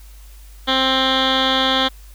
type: tone with low-pass filter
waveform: 10% pulse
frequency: 263.3 Hz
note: C4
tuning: 11 cents sharp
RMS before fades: -17 dBFS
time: 0.67-1.89 s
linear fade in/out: 20 ms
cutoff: 3300 Hz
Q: 7.4
effects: added 50 Hz sine -38 dBFS peak until 2.14 s + white hiss -50 dBFS RMS until 2.14 s